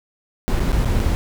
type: noise with dropouts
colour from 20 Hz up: brown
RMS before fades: -18 dBFS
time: 0.48-1.15 s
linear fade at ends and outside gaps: 0 ms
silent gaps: 0.596-0.602 / 0.719-0.727 / 0.849-0.855 / 0.995-1.001 s
effects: none

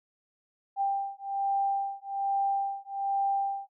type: beating tone pair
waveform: sine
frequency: 790 / 791.2 Hz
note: G5 / G5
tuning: +13 / +16 cents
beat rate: 1.2 Hz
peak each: -30 dBFS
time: 0.76-3.69 s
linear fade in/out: 50 ms
effects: none

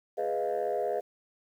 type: chord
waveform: sine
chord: F half-diminished seventh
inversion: first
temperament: equal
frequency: 415.3 / 493.9 / 622.3 / 698.5 Hz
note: Ab4 / Cb5 / Eb5 / F5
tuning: 0 / 0 / 0 / 0 cents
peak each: -32 dBFS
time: 0.17-1.01 s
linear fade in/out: 20 ms
effects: tanh soft clip ceiling -22 dBFS + 10-bit

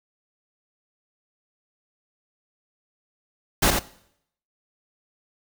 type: noise with echo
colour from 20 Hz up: pink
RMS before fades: -18 dBFS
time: 3.62-3.71 s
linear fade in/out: 10 ms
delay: 85 ms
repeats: 1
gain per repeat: -5 dB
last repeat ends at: 3.795 s
effects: noise-tail reverb RT60 0.7 s tail -19 dB re dry

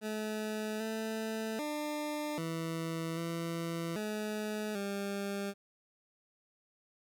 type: tone with pitch steps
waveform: 20% pulse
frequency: 215.2 / 220.8 / 299.2 / 163.9 / 167.1 / 212.8 / 199.6 Hz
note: A3 / A3 / D4 / E3 / E3 / G#3 / G3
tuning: -38 / +6 / +32 / -10 / +24 / +42 / +32 cents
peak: -30 dBFS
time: 0.01-5.54 s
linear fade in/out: 50 ms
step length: 790 ms
effects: none

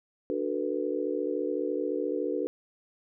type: chord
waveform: sine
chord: B minor seventh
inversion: first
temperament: just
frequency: 296.3 / 370.4 / 444.5 / 493.9 Hz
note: D4 / F#4 / A4 / B4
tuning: +15 / +2 / +18 / 0 cents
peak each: -33 dBFS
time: 0.3-2.47 s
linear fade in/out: 0 ms
effects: none

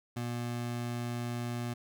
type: tone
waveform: 25% pulse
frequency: 120 Hz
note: B2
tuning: 49 cents flat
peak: -30 dBFS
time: 0.16-1.74 s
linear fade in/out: 10 ms
effects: none

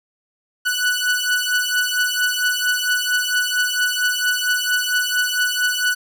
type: beating tone pair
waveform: sawtooth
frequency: 1480 / 1484.4 Hz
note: F#6 / F#6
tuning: 0 / +5 cents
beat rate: 4.4 Hz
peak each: -17 dBFS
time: 0.65-5.95 s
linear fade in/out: 20 ms
effects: none

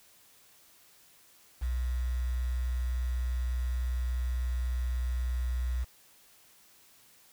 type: tone with quantisation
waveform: sine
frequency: 61.74 Hz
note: B1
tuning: in tune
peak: -28 dBFS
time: 1.61-5.85 s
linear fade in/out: 20 ms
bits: 8
effects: white hiss -60 dBFS RMS until 7.32 s

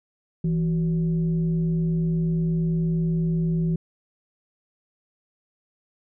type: tone with frequency modulation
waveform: sine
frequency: 164.81 Hz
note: E3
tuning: in tune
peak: -20 dBFS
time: 0.44-3.76 s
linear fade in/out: 5 ms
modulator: 209 Hz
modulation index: 0.38
effects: none

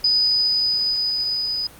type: tone with level ramp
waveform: sine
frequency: 4978 Hz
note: D#8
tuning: in tune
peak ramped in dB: -14 to -21 dBFS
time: 0.04-1.67 s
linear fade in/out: 5 ms
effects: pink hiss -44 dBFS RMS until 1.79 s + Opus 48 kbps

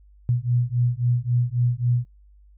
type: beating tone pair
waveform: sine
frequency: 120 / 123.7 Hz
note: B2 / B2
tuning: -49 / +3 cents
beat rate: 3.7 Hz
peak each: -22 dBFS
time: 0.29-2.05 s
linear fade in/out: 0 ms
effects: noise-tail reverb RT60 0.2 s tail -26 dB re dry + added 50 Hz sine -49 dBFS peak until 2.57 s

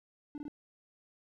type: tone bursts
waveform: triangle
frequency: 293.9 Hz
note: D4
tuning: 1 cent sharp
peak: -37 dBFS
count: 3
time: 0.35-0.481 s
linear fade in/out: 0 ms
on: 29 ms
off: 22 ms
effects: none

